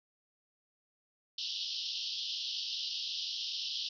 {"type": "band-pass noise", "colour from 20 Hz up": "pink", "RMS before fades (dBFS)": -38, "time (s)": [1.38, 3.89], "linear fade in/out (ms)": 5, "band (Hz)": [2900, 5500], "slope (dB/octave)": 96, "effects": []}